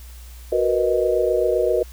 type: chord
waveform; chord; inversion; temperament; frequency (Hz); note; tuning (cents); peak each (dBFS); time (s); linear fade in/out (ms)
sine; B major seventh; second; equal; 370 / 466.2 / 493.9 / 622.3; F#4 / A#4 / B4 / D#5; 0 / 0 / 0 / 0; -22; 0.52-1.83; 5
effects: added 60 Hz sine -37 dBFS peak until 1.92 s + white hiss -48 dBFS RMS until 1.92 s